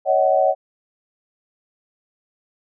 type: tone cluster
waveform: sine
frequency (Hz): 559 / 633 / 751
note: C#5 / D#5 / F#5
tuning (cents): +14 / +30 / +26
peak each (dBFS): -18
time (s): 0.05-0.55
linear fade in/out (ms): 50
effects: none